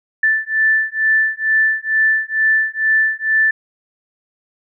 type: beating tone pair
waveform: sine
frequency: 1760 / 1762.2 Hz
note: A6 / A6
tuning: 0 / +2 cents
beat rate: 2.2 Hz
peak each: -16 dBFS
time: 0.23-3.51 s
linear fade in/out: 5 ms
effects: none